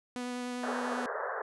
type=tone with vibrato; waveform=sawtooth; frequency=246.9 Hz; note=B3; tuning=in tune; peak=-31 dBFS; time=0.16-1.06 s; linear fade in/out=0 ms; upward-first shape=triangle; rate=10 Hz; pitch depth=12 cents each way
type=band-pass noise; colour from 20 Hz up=pink; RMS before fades=-36 dBFS; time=0.63-1.42 s; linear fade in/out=5 ms; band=410 to 1800 Hz; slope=96 dB/octave
effects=resampled to 24000 Hz